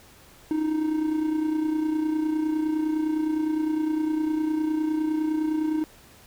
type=tone with amplitude modulation; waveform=triangle; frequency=311.1 Hz; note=D#4; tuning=in tune; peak=-18 dBFS; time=0.51-5.84 s; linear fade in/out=0 ms; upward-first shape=sine; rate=29.8 Hz; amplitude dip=55%; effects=pink hiss -52 dBFS RMS until 6.26 s